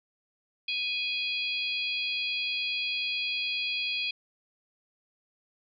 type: harmonic tone with a mistuned harmonic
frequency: 830.6 Hz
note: G#5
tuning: in tune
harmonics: 3 / 4 / 5 / 6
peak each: -31 / -33 / -38 / -39 dBFS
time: 0.68-4.11 s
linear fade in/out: 5 ms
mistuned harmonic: 6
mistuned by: -94 cents
effects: none